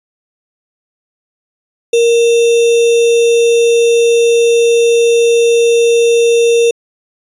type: tone with sample-and-hold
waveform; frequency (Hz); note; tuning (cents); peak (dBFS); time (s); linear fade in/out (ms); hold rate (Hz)
sine; 466.8; A#4; +2; -6; 1.93-6.71; 5; 3150
effects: resampled to 22050 Hz